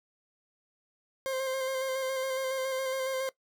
40% pulse tone with vibrato, 527 Hz, C5, 12 cents sharp, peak -29 dBFS, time 1.26-3.29 s, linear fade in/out 0 ms, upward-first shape square, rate 7.2 Hz, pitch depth 19 cents each way, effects noise-tail reverb RT60 0.1 s tail -19 dB re dry

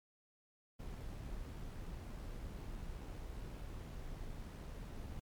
brown noise with amplitude modulation, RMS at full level -45 dBFS, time 0.79-5.2 s, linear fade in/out 10 ms, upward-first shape sine, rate 74.6 Hz, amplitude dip 25%, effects MP3 96 kbps

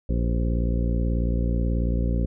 harmonic tone with a mistuned harmonic, 58.4 Hz, A#1, 4 cents sharp, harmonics 1 / 2 / 3 / 4 / 5 / 6 / 7 / 8 / 9, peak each -22 / -29 / -30 / -32 / -35 / -40 / -39 / -43 / -38 dBFS, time 0.09-2.26 s, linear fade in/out 5 ms, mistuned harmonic 8, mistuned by +72 cents, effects none

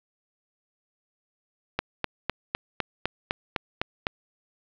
click train, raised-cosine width 0.3 ms, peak -8 dBFS, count 10, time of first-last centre 1.79-4.068 s, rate 3.95 Hz, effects low-pass 4000 Hz 12 dB/octave + 8-bit

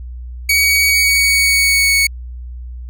sawtooth tone with pitch glide, 2254 to 2222 Hz, C#7 to C#7, +28 to +4 cents, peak -7 dBFS, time 0.49-2.07 s, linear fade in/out 5 ms, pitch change -24 cents, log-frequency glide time 0.86-1.94 s, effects added 61 Hz sine -26 dBFS peak until 2.89 s

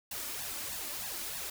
white noise with flanger, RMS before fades -39 dBFS, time 0.11-1.5 s, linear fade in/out 5 ms, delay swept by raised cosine 1.1 to 3.5 ms, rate 3.2 Hz, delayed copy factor +0.95, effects none

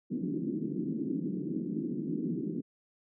white band-pass noise, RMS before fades -34 dBFS, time 0.1-2.62 s, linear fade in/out 20 ms, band 160 to 340 Hz, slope 48 dB/octave, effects none

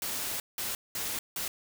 white noise bursts at uneven times, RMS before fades -34 dBFS, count 4, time 0.02-0.4 / 0.58-0.75 / 0.95-1.19 / 1.36-1.48 s, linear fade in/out 2 ms, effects none

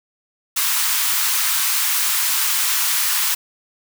white high-pass noise, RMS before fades -19 dBFS, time 0.56-3.35 s, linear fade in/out 10 ms, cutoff 900 Hz, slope 48 dB/octave, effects none

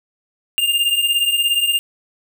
square beating tone pair, 2794 / 2811 Hz, F7 / F7, 0 / +11 cents, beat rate 17 Hz, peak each -21 / -17 dBFS, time 0.58-1.79 s, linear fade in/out 0 ms, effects none

